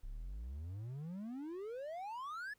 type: exponential sweep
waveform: triangle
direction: up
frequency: 30.87 to 1760 Hz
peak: -40 dBFS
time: 0.03-2.54 s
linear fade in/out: 10 ms
effects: pink hiss -75 dBFS RMS until 2.58 s